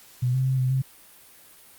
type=tone with pitch steps; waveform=sine; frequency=124.8 / 130.9 / 131.7 / 128.6 / 132.4 Hz; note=B2 / C3 / C3 / C3 / C3; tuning=+19 / +1 / +12 / -30 / +21 cents; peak=-20 dBFS; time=0.22-0.82 s; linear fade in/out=10 ms; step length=120 ms; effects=white hiss -51 dBFS RMS until 1.78 s + Opus 48 kbps